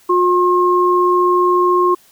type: tone pair together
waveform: sine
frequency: 358.4 / 1072 Hz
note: F4 / C6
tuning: +45 / +42 cents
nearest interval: octave + perfect fifth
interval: 1897 cents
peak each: -13 dBFS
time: 0.09-1.95 s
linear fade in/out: 10 ms
effects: white hiss -50 dBFS RMS until 2.11 s